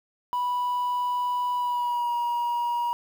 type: tone with pitch glide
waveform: sine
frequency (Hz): 984 to 954.9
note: B5 to A#5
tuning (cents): -7 to +41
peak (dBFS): -21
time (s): 0.33-2.93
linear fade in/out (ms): 0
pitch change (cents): -52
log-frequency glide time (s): 1.54-2.13
effects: tanh soft clip ceiling -23 dBFS + 8-bit